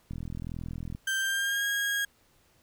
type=click train; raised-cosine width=5 ms; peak=-25 dBFS; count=36; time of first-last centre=0.11-0.949 s; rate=41.7 Hz
type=tone with pitch glide; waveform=35% pulse; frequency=1568 to 1636.5 Hz; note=G6 to G#6; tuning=0 to -26 cents; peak=-25 dBFS; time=1.07-2.05 s; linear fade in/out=5 ms; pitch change=+74 cents; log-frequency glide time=1.19-1.65 s
effects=pink hiss -65 dBFS RMS until 2.62 s